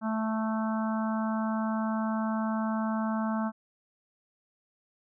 harmonic tone, 220 Hz, A3, in tune, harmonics 1 / 3 / 4 / 5 / 6 / 7, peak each -28 / -37 / -37 / -39 / -40 / -44 dBFS, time 0.01-3.52 s, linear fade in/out 50 ms, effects none

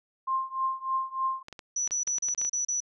sine tone with tremolo, 1056 Hz, C6, 16 cents sharp, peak -23 dBFS, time 0.27-1.43 s, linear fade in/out 10 ms, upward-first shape triangle, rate 3.3 Hz, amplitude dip 95%
clicks, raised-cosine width 0.2 ms, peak -24 dBFS, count 11, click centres 1.484 / 1.527 / 1.592 / 1.875 / 1.909 / 2.076 / 2.183 / 2.286 / 2.348 / 2.415 / 2.449 s
sine tone bursts, 5920 Hz, F#8, in tune, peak -26 dBFS, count 7, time 1.76-2.804 s, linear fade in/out 5 ms, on 120 ms, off 34 ms
effects none

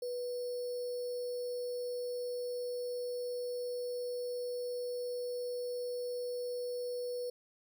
sine tone with sample-and-hold, 491.4 Hz, B4, 9 cents flat, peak -35 dBFS, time 0.02-7.3 s, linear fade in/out 5 ms, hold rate 4900 Hz, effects none

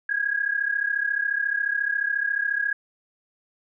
sine tone pair together, 1627 / 1661.2 Hz, G#6 / G#6, -36 / 0 cents, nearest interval unison, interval 36 cents, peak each -25 dBFS, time 0.09-2.73 s, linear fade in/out 5 ms, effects none

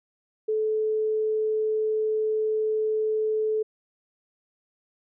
sine tone, 433.6 Hz, A4, 25 cents flat, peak -22 dBFS, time 0.48-3.63 s, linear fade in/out 10 ms, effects none

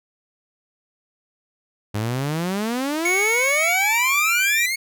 sawtooth exponential sweep, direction up, 101 to 2217 Hz, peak -18 dBFS, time 1.94-4.76 s, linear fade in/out 10 ms
square tone with pitch glide, 2217 to 2362 Hz, C#7 to D7, 0 to +9 cents, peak -19 dBFS, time 3.05-4.66 s, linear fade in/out 5 ms, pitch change +109 cents, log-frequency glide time 3.54-4.09 s
effects none

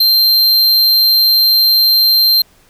square tone, 4154 Hz, C8, 13 cents flat, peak -8 dBFS, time 0-2.42 s, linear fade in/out 5 ms, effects pink hiss -50 dBFS RMS until 2.69 s

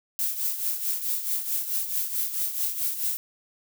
violet noise with tremolo, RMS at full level -25 dBFS, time 0.19-3.17 s, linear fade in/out 0 ms, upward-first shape triangle, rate 4.6 Hz, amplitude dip 70%, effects none

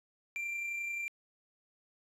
triangle tone with amplitude modulation, 2365 Hz, D7, 12 cents sharp, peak -32 dBFS, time 0.36-1.08 s, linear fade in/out 0 ms, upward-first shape sine, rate 31.4 Hz, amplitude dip 30%, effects resampled to 32000 Hz

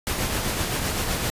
pink noise with tremolo, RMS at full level -24 dBFS, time 0.07-1.3 s, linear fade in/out 0 ms, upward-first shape triangle, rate 7.8 Hz, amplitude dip 40%, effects resampled to 32000 Hz

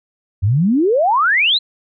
sine exponential sweep, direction up, 89.1 to 4186 Hz, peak -11 dBFS, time 0.42-1.59 s, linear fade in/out 20 ms, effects none

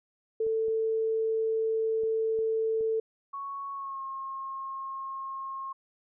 sine tone, 444.5 Hz, A4, 18 cents sharp, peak -25 dBFS, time 0.4-3 s, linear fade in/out 5 ms
clicks, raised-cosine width 2 ms, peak -35 dBFS, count 5, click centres 0.466 / 0.683 / 2.035 / 2.389 / 2.809 s
sine tone with pitch glide, 1108.7 to 1076.5 Hz, C#6 to C6, 0 to +49 cents, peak -34 dBFS, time 3.33-5.73 s, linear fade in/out 10 ms, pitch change -51 cents, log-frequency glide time 3.73-4.02 s
effects none

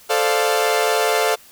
sawtooth chord, D minor seventh, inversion second, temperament equal with one note detuned, 438.5 / 523.3 / 587.3 / 698.5 Hz, A4 / C5 / D5 / F5, -6 / 0 / 0 / 0 cents, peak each -16 / -20 / -20 / -17 dBFS, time 0.09-1.36 s, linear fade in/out 20 ms, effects white hiss -47 dBFS RMS until 1.51 s

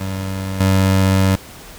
25% pulse tone with level steps, 95.6 Hz, G2, 43 cents flat, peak -18 / -8 dBFS, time 0-1.36 s, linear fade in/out 10 ms, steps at 0.6 s, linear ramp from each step 2 ms, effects pink hiss -38 dBFS RMS until 1.78 s

